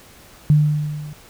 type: tone with level ramp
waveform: sine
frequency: 150 Hz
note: D3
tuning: 37 cents sharp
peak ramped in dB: -8 to -31 dBFS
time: 0.5-1.13 s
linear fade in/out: 0 ms
effects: pink hiss -46 dBFS RMS until 1.29 s